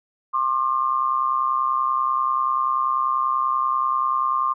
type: tone pair together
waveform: sine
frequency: 1063.7 / 1194 Hz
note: C6 / D6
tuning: +28 / +28 cents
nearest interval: major second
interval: 200 cents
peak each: -21 / -22 dBFS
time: 0.33-4.54 s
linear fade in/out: 20 ms
effects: none